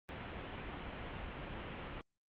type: low-pass noise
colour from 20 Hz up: pink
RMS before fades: -45 dBFS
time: 0.09-2.01 s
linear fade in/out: 0 ms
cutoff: 3200 Hz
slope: 48 dB/octave
effects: Opus 24 kbps